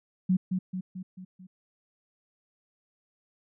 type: tone with echo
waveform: sine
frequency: 185 Hz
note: F#3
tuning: in tune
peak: -20 dBFS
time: 0.29-0.37 s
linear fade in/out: 10 ms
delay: 220 ms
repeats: 5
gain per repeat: -5 dB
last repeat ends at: 1.47 s
effects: none